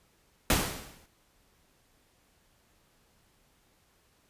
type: noise with exponential decay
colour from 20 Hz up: pink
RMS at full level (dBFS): -22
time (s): 0.5-1.06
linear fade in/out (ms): 2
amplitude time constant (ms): 120
effects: pink hiss -67 dBFS RMS until 4.29 s + resampled to 32000 Hz